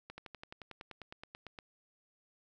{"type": "slowing click train", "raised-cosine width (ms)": 0.3, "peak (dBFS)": -30, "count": 16, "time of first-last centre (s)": [0.1, 1.588], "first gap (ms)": 80, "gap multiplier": 1.03, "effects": []}